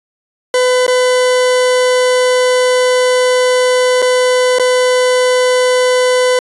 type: tone with dropouts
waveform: 40% pulse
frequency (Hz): 503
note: B4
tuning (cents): +32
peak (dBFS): -8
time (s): 0.54-6.39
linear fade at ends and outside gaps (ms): 2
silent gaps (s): 0.866-0.879 / 4.02-4.024 / 4.586-4.596
effects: resampled to 24000 Hz